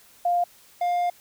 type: tone pair in turn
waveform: sine / triangle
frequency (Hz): 702 / 705.3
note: F5 / F5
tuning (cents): +9 / +17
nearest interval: unison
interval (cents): 8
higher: second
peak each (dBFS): -19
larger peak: neither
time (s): 0.25-0.44 / 0.81-1.1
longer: second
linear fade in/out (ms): 5
effects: white hiss -54 dBFS RMS until 1.2 s